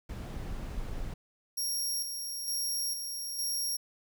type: noise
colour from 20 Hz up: brown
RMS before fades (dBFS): -37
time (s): 0.09-1.14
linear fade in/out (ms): 5
type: tone with tremolo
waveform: 20% pulse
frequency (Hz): 5588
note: F8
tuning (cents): 0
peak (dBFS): -25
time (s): 1.57-3.77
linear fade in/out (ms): 10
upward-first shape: square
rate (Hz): 1.1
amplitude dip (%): 45
effects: none